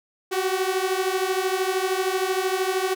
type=beating tone pair; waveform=sawtooth; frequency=370 / 383 Hz; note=F#4 / G4; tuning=0 / -40 cents; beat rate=13 Hz; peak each=-21 dBFS; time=0.31-2.95 s; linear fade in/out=20 ms; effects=none